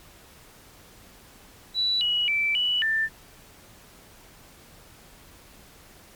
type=tone with pitch steps; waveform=sine; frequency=3947 / 2919 / 2327 / 2953 / 1779 Hz; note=B7 / F#7 / D7 / F#7 / A6; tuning=-2 / -24 / -17 / -4 / +19 cents; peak=-21 dBFS; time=1.74-3.09 s; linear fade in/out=50 ms; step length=270 ms; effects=pink hiss -51 dBFS RMS until 6.15 s + MP3 96 kbps